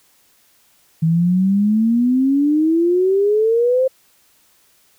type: exponential sweep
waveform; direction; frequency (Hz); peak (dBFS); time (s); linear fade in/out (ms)
sine; up; 159 to 530; -12; 1.02-3.88; 10
effects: white hiss -56 dBFS RMS until 4.98 s